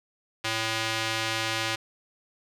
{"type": "tone with band-pass filter", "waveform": "square", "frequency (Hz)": 111.9, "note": "A2", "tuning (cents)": 30, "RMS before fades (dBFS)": -29, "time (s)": [0.44, 1.76], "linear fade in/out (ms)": 10, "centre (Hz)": 3200, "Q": 0.84, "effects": []}